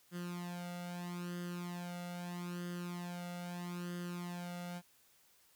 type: tone with flanger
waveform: sawtooth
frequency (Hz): 175.8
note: F3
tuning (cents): +12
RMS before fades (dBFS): -43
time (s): 0.11-4.82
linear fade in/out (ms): 50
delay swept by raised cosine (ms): 0.62 to 1.45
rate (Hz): 0.78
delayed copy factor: +0.75
effects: white hiss -68 dBFS RMS until 5.55 s